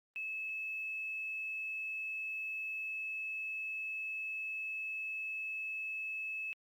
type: tone with quantisation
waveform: sine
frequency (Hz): 2600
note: E7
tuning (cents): -24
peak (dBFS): -37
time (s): 0.16-6.53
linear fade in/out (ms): 0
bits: 11
effects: Opus 32 kbps